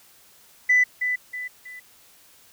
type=tone with echo; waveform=sine; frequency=1993 Hz; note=B6; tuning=15 cents sharp; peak=-13 dBFS; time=0.69-0.84 s; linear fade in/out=10 ms; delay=320 ms; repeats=3; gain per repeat=-8 dB; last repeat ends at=1.8 s; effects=tanh soft clip ceiling -11 dBFS + white hiss -54 dBFS RMS until 2.52 s